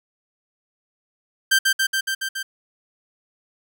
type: tone with echo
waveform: sawtooth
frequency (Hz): 1568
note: G6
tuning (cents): 0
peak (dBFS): -10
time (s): 1.51-1.59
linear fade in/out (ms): 10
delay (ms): 140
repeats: 6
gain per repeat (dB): -2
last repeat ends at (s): 2.43
effects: none

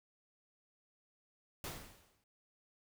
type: noise with exponential decay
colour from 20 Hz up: pink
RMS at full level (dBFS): -41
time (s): 1.64-2.24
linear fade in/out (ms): 2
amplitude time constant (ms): 130
effects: none

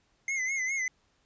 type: tone with vibrato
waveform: square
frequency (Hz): 2093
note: C7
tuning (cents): 0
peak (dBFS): -29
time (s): 0.28-0.88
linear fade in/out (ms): 2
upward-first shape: sine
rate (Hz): 4.9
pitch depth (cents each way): 77
effects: pink hiss -70 dBFS RMS until 1.25 s + resampled to 16000 Hz

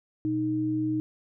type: tone pair together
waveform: sine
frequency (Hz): 123.47 / 310.8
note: B2 / D#4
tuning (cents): 0 / -2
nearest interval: octave + major third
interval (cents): 1598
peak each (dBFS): -33 / -25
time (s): 0.25-1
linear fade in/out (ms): 0
effects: none

